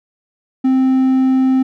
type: tone with hard clipping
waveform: triangle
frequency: 261.6 Hz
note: C4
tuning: in tune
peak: -11 dBFS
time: 0.64-1.63 s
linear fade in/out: 10 ms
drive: 6 dB
effects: none